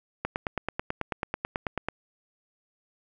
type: click train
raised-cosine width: 0.5 ms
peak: -13 dBFS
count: 16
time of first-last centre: 0.25-1.886 s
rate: 9.17 Hz
effects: none